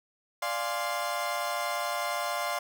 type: chord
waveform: 30% pulse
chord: D half-diminished seventh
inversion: none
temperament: equal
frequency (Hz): 587.3 / 698.5 / 830.6 / 1046.5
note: D5 / F5 / Ab5 / C6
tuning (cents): 0 / 0 / 0 / 0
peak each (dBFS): -33 / -31 / -37 / -31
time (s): 0.42-2.59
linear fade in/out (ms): 5
effects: none